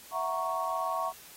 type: chord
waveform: sine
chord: F# dominant seventh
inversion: third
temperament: equal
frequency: 659.3 / 740 / 932.3 / 1108.7 Hz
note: E5 / F#5 / A#5 / C#6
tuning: 0 / 0 / 0 / 0 cents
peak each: -35 / -36 / -36 / -32 dBFS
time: 0.11-1.13 s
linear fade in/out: 50 ms
effects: white hiss -51 dBFS RMS until 1.36 s + AAC 48 kbps